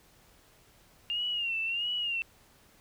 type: tone with vibrato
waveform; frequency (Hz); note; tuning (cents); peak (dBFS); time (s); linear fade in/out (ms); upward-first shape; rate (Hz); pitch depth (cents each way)
sine; 2794; F7; 0; -29; 1.1-2.22; 0; sine; 1.5; 89
effects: pink hiss -61 dBFS RMS until 2.8 s